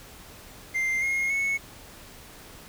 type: tone with pitch steps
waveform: triangle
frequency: 2093 / 2147 / 2202 Hz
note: C7 / C7 / C#7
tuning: 0 / +44 / -12 cents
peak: -22 dBFS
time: 0.74-1.58 s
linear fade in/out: 20 ms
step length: 280 ms
effects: pink hiss -47 dBFS RMS until 2.68 s